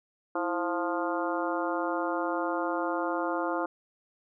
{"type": "harmonic tone with a mistuned harmonic", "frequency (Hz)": 175.6, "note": "F3", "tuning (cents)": 10, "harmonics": [2, 3, 4, 5, 6, 7, 8], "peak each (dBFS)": [-32, -34, -35, -36, -37, -37, -38], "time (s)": [0.35, 3.66], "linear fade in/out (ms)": 5, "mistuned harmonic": 2, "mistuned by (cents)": -100, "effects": []}